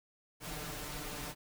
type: noise with comb filter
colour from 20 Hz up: pink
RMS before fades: -42 dBFS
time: 0.4-1.35 s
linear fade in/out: 50 ms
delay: 6.7 ms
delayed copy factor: +1
effects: none